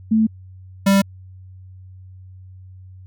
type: tone pair in turn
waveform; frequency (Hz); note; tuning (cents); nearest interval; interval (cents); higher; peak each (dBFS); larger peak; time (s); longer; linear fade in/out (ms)
sine / square; 220 / 196.68; A3 / G3; 0 / +6; major second; 194; first; -12; neither; 0.11-0.27 / 0.86-1.02; neither; 10
effects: added 93 Hz sine -38 dBFS peak until 3.06 s

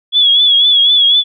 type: tone with vibrato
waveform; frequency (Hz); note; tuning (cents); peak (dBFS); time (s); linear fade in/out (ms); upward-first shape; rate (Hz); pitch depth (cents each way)
sine; 3383; G#7; +31; -6; 0.12-1.24; 50; triangle; 4; 72
effects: none

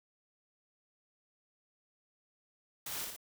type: noise with echo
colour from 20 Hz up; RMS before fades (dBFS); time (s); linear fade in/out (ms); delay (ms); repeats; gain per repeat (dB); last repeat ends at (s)
white; -41; 2.86-3.05; 5; 57; 2; -3; 3.164
effects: none

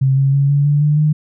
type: tone with pitch steps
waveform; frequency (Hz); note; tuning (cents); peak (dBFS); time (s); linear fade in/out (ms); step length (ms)
sine; 133.8 / 136.69 / 139.64 / 142.66 / 145.74 / 148.89 / 152.11; C3 / C#3 / C#3 / D3 / D3 / D3 / D#3; +39 / -24 / +13 / -50 / -13 / +24 / -39; -10; 0.01-1.13; 10; 160
effects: none

